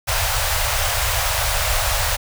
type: band-stop noise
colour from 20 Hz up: pink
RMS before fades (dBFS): -20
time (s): 0.07-2.17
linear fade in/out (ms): 20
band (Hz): 110 to 540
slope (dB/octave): 48
effects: none